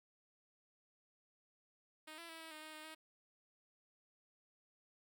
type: tone with pitch steps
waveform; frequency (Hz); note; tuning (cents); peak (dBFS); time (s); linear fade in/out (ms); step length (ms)
5% pulse; 311 / 336.2 / 325.7 / 323 / 308.4 / 311.7 / 308.8 / 315.5; D#4 / E4 / E4 / E4 / D#4 / D#4 / D#4 / D#4; -1 / +34 / -21 / -35 / -15 / +3 / -13 / +24; -39; 2.07-2.95; 10; 110
effects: none